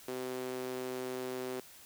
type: tone with high-pass filter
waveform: sawtooth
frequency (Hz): 127.7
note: C3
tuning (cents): -42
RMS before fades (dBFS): -39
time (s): 0.08-1.6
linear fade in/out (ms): 2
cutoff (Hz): 350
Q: 3
effects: white hiss -55 dBFS RMS until 1.85 s